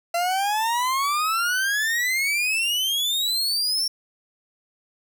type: exponential sweep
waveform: 40% pulse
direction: up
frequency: 677 to 5520 Hz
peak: -20 dBFS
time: 0.14-3.88 s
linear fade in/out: 5 ms
effects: none